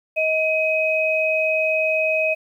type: tone pair together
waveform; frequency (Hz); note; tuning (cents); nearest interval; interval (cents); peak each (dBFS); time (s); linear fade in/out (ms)
sine; 632 / 2528; D#5 / D#7; +27 / +27; 2 octaves; 2400; -20; 0.16-2.35; 20
effects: 9-bit